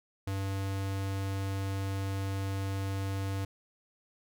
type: tone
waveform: square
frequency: 97.4 Hz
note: G2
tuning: 11 cents flat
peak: -32 dBFS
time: 0.27-3.45 s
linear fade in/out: 5 ms
effects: none